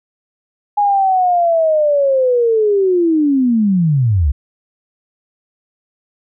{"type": "linear sweep", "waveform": "sine", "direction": "down", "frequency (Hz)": [830.6, 62.6], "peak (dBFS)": -10, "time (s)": [0.77, 4.32], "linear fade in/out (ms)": 10, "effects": []}